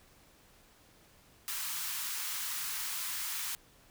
white high-pass noise, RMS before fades -37 dBFS, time 1.48-3.55 s, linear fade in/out 0 ms, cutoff 910 Hz, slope 48 dB/octave, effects pink hiss -62 dBFS RMS until 3.9 s

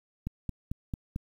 click train, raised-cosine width 5 ms, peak -20 dBFS, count 5, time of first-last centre 0.27-1.161 s, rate 4.49 Hz, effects 9-bit

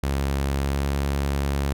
sawtooth tone with pitch glide, 69 to 69.84 Hz, C#2 to C#2, -7 to +14 cents, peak -18 dBFS, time 0.03-1.73 s, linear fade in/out 5 ms, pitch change +21 cents, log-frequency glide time 0.55-0.86 s, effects none

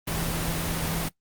sine tone in noise, 164.81 Hz, E3, in tune, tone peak -31 dBFS, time 0.07-1.09 s, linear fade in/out 10 ms, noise pink, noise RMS -29 dBFS, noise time 0.07-1.09 s, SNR -5 dB, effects noise-tail reverb RT60 0.1 s tail -20 dB re dry + Opus 24 kbps

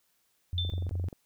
sine tone bursts, 88.8 Hz, F2, 29 cents sharp, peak -29 dBFS, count 3, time 0.53-1.086 s, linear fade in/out 0 ms, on 170 ms, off 23 ms
sine tone with exponential decay, 3549 Hz, A7, 14 cents sharp, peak -27 dBFS, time 0.58-0.88 s, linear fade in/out 1 ms, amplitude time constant 65 ms
click train, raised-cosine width 2 ms, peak -30 dBFS, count 12, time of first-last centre 0.65-1.128 s, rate 23 Hz
effects white hiss -72 dBFS RMS until 1.25 s

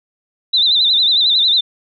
sine tone with vibrato, 3793 Hz, A#7, 29 cents sharp, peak -10 dBFS, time 0.53-1.61 s, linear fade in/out 10 ms, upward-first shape sine, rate 11 Hz, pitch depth 120 cents each way, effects none

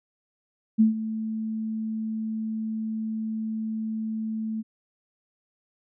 sine tone with ADSR envelope, 220 Hz, A3, in tune, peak -13 dBFS, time 0.78-4.63 s, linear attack 25 ms, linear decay 130 ms, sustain -14 dB, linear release 30 ms, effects none

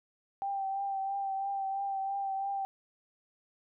sine tone with vibrato, 784 Hz, G5, in tune, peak -31 dBFS, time 0.42-2.65 s, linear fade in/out 0 ms, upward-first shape triangle, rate 3 Hz, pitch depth 30 cents each way, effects none

